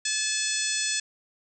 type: harmonic tone with a mistuned harmonic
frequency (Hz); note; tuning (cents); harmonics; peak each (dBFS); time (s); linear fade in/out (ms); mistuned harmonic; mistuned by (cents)
863; A5; -34; 2 / 3 / 4 / 5 / 6 / 7 / 8 / 9 / 10; -34 / -34 / -34 / -34 / -34 / -34 / -34 / -34 / -34; 0.05-1; 5; 10; -53
effects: none